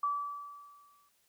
sine tone with exponential decay, 1154 Hz, D6, 31 cents flat, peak -27 dBFS, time 0.03-1.09 s, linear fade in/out 5 ms, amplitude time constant 230 ms, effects white hiss -72 dBFS RMS until 1.28 s

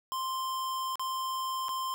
square tone with dropouts, 1046.5 Hz, C6, in tune, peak -32 dBFS, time 0.12-1.94 s, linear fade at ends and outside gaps 0 ms, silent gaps 0.956-0.995 / 1.684-1.691 s, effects none

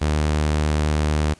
sawtooth tone, 75.8 Hz, D#2, 45 cents flat, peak -14 dBFS, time 0.01-1.34 s, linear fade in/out 10 ms, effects pink hiss -51 dBFS RMS until 1.39 s + resampled to 22050 Hz

